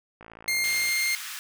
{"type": "click train", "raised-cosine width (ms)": 0.5, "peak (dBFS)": -29, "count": 39, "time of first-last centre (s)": [0.21, 0.89], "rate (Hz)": 55.9}
{"type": "tone", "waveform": "sawtooth", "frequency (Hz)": 2117, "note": "C7", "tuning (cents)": 20, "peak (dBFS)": -20, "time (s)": [0.48, 1.15], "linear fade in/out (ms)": 0}
{"type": "high-pass noise", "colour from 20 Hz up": "pink", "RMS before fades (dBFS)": -37, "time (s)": [0.64, 1.39], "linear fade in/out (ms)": 0, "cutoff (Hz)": 1400, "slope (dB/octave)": 24}
{"effects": []}